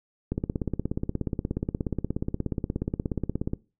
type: click train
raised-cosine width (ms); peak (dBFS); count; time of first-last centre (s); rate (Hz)
3; -14; 55; 0.32-3.534; 16.8
effects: noise-tail reverb RT60 0.3 s tail -21 dB re dry